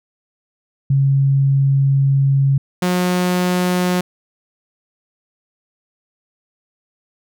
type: tone pair in turn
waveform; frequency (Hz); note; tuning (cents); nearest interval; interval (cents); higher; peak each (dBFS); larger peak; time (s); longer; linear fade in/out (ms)
sine / sawtooth; 137.3 / 179.98; C#3 / F#3; -16 / -48; perfect fourth; 468; second; -11; neither; 0.9-2.58 / 2.82-4.01; first; 5
effects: none